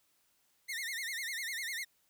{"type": "tone with vibrato", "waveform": "sawtooth", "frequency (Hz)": 1975.5, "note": "B6", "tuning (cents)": 0, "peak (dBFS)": -33, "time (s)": [0.68, 1.85], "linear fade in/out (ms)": 20, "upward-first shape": "sine", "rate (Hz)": 10, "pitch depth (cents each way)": 170, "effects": ["white hiss -73 dBFS RMS until 2.09 s"]}